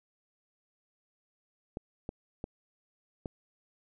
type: clicks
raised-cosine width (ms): 2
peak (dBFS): -23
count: 4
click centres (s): 1.771 / 2.091 / 2.441 / 3.258
effects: none